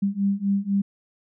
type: beating tone pair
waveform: sine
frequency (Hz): 196.5 / 200.5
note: G3 / G3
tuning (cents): +4 / +39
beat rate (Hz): 4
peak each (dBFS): -24 / -23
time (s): 0.02-0.82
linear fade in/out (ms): 10
effects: none